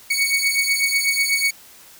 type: beating tone pair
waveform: sawtooth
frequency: 2226 / 2234.1 Hz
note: C#7 / C#7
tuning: +7 / +13 cents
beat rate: 8.1 Hz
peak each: -17 dBFS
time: 0.1-1.51 s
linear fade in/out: 10 ms
effects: white hiss -46 dBFS RMS until 1.99 s